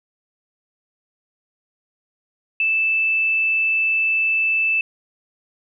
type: tone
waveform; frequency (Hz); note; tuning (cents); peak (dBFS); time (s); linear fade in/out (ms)
sine; 2637; E7; 0; -16; 2.6-4.81; 2
effects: none